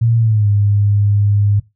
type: tone with pitch glide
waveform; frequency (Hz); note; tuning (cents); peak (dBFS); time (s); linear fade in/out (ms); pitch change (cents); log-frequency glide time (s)
sine; 115.5 to 102.31; A#2 to G#2; -16 to -25; -10; 0.01-1.6; 10; -209; 0.18-0.48
effects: noise-tail reverb RT60 0.2 s tail -18 dB re dry